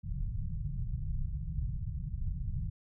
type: low-pass noise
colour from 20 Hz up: pink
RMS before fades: -35 dBFS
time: 0.03-2.7 s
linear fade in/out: 10 ms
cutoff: 160 Hz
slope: 48 dB/octave
effects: none